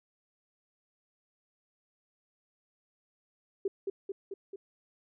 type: tone with echo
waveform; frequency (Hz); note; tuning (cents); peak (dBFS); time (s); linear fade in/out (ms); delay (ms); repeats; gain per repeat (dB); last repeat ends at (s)
sine; 392; G4; 0; -27; 3.65-3.68; 5; 220; 4; -3; 4.56
effects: none